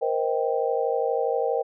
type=chord; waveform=sine; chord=C minor seventh; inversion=third; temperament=just; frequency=470.9 / 523.3 / 627.9 / 784.9 Hz; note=Bb4 / C5 / Eb5 / G5; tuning=+18 / 0 / +16 / +2 cents; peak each=-25 / -27 / -30 / -29 dBFS; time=0.01-1.63 s; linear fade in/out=20 ms; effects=none